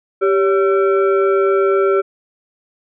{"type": "tone with frequency modulation", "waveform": "sine", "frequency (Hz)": 392, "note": "G4", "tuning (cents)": 0, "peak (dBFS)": -11, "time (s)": [0.21, 2.02], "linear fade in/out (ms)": 20, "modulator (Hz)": 956, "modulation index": 0.76, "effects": []}